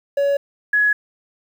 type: tone pair in turn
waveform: triangle / sine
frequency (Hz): 563 / 1683.2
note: C#5 / G#6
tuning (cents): +27 / +23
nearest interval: octave + perfect fifth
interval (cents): 1896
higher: second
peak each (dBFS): -13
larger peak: neither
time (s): 0.17-0.37 / 0.73-0.93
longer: neither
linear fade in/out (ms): 5
effects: 8-bit